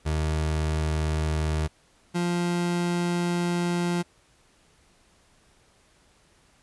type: tone pair in turn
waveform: 30% pulse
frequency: 77.7 / 174.43 Hz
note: D#2 / F3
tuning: -2 / -2 cents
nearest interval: octave + major second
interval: 1400 cents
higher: second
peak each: -21 dBFS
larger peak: neither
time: 0.05-1.68 / 2.14-4.03 s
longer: second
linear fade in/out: 20 ms
effects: pink hiss -61 dBFS RMS until 6.62 s + resampled to 24000 Hz